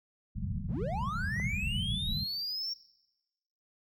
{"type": "low-pass noise", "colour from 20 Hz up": "white", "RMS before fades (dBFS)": -35, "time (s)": [0.35, 2.24], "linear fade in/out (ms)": 5, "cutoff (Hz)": 210, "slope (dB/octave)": 96}
{"type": "linear sweep", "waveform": "triangle", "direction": "up", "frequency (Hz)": [65.41, 5560], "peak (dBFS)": -32, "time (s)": [0.68, 2.74], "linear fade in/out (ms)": 10}
{"type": "clicks", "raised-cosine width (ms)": 1, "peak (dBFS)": [-41, -31], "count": 2, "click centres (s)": [1.364, 1.399]}
{"effects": ["noise-tail reverb RT60 1.0 s tail -20 dB re dry"]}